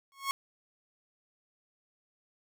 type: tone with exponential growth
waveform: sawtooth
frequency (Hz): 1096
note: C#6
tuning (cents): -20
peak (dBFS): -22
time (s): 0.12-0.31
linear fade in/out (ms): 0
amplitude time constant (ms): 41
effects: none